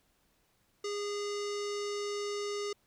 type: tone with low-pass filter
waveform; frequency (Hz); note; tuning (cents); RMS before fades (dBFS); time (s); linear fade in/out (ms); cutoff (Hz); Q
square; 409.9; G#4; -23; -36; 0.84-2.73; 5; 6000; 3.1
effects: pink hiss -72 dBFS RMS until 2.86 s